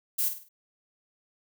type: noise with echo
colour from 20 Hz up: violet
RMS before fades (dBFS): -27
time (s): 0.18-0.29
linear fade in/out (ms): 10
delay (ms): 50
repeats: 4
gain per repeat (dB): -8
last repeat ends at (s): 0.49
effects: none